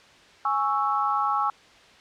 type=chord; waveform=sine; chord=C# minor; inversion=second; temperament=equal; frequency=830.6 / 1108.7 / 1318.5 Hz; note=G#5 / C#6 / E6; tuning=0 / 0 / 0 cents; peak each=-26 dBFS; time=0.45-1.5 s; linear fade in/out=2 ms; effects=white hiss -52 dBFS RMS until 2 s + low-pass 4000 Hz 12 dB/octave